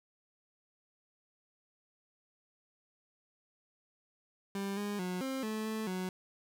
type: tone with pitch steps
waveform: 30% pulse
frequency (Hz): 197.6 / 205 / 181.6 / 265.3 / 217.2 / 218.9 / 184.6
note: G3 / G#3 / F#3 / C4 / A3 / A3 / F#3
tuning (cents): +14 / -22 / -32 / +24 / -22 / -9 / -4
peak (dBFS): -32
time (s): 4.55-6.09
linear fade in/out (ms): 2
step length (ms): 220
effects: none